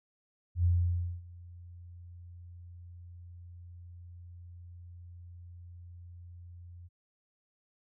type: tone with ADSR envelope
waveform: sine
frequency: 87.31 Hz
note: F2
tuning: in tune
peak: -22 dBFS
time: 0.55-6.89 s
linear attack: 95 ms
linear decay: 570 ms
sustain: -24 dB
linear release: 29 ms
effects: none